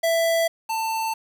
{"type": "tone pair in turn", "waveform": "square", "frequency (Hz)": [663, 891.1], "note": ["E5", "A5"], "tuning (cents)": [10, 22], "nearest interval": "perfect fourth", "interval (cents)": 512, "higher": "second", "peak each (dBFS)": [-19, -24], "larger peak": "first", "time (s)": [[0.03, 0.48], [0.69, 1.14]], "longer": "neither", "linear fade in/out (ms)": 10, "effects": ["8-bit"]}